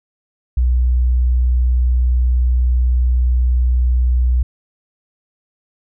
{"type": "tone", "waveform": "sine", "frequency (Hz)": 61.74, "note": "B1", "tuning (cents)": 0, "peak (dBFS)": -11, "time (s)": [0.57, 4.43], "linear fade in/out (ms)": 5, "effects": []}